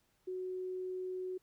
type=tone; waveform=sine; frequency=369.6 Hz; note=F#4; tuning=2 cents flat; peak=-37 dBFS; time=0.27-1.38 s; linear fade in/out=10 ms; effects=pink hiss -75 dBFS RMS until 1.42 s